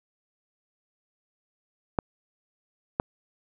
clicks, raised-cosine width 1 ms, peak -9 dBFS, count 2, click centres 1.988 / 2.999 s, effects none

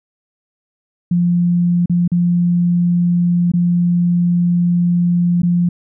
sine tone with dropouts, 174.61 Hz, F3, in tune, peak -11 dBFS, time 1.11-5.69 s, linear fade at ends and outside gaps 5 ms, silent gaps 1.859-1.896 / 2.078-2.117 / 3.518-3.536 / 5.42-5.431 s, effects none

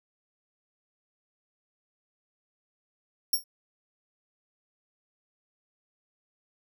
10% pulse tone with exponential decay, 5540 Hz, F8, 15 cents flat, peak -13 dBFS, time 3.33-3.44 s, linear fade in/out 5 ms, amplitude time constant 23 ms, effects none

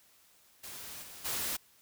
white noise with level steps, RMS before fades -45 / -49 / -35 dBFS, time 0.63-1.57 s, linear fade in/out 10 ms, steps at 1.02 / 1.24 s, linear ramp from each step 20 ms, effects white hiss -64 dBFS RMS until 1.81 s

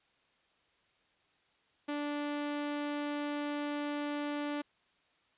sawtooth tone, 292.3 Hz, D4, 8 cents flat, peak -30 dBFS, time 1.88-4.62 s, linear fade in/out 10 ms, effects white hiss -71 dBFS RMS until 5.37 s + resampled to 8000 Hz

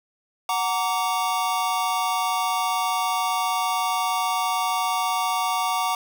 square chord, Gb augmented, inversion none, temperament just, 740 / 925 / 1156.2 Hz, Gb5 / Bb5 / D6, 0 / -14 / -27 cents, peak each -27 dBFS, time 0.49-5.95 s, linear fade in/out 2 ms, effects none

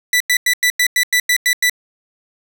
sawtooth tone bursts, 1975.5 Hz, B6, in tune, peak -8 dBFS, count 10, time 0.13-1.697 s, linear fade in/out 2 ms, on 73 ms, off 93 ms, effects none

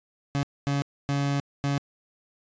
30% pulse tone bursts at uneven times, 141.1 Hz, C#3, 31 cents sharp, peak -21 dBFS, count 4, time 0.35-0.43 / 0.67-0.82 / 1.09-1.4 / 1.64-1.78 s, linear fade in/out 0 ms, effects resampled to 16000 Hz

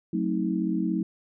sine chord, F# diminished seventh, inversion none, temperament just, 185 / 222 / 266.4 / 319.7 Hz, F#3 / A3 / C4 / Eb4, 0 / +16 / +31 / +47 cents, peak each -28 / -30 / -33 / -28 dBFS, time 0.13-1.03 s, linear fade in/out 5 ms, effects none

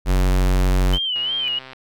square tone, 46.24 Hz, F#1, in tune, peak -15 dBFS, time 0.05-0.99 s, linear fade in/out 50 ms
sine tone with vibrato, 3026 Hz, F#7, 38 cents sharp, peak -20 dBFS, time 0.93-1.59 s, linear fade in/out 5 ms, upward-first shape sine, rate 2.9 Hz, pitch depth 96 cents each way
click train, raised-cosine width 0.3 ms, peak -22 dBFS, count 76, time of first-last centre 1.16-1.733 s, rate 131 Hz
sine tone with exponential growth, 2457 Hz, D#7, 22 cents flat, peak -22 dBFS, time 1.35-1.48 s, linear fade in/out 0 ms, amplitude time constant 27 ms
effects none

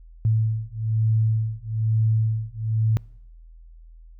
sine beating tone pair, 110 / 111.1 Hz, A2 / A2, 0 / +17 cents, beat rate 1.1 Hz, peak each -22 dBFS, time 0.25-2.97 s, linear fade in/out 0 ms, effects noise-tail reverb RT60 0.8 s tail -26 dB re dry + added 41 Hz sine -43 dBFS peak until 4.19 s

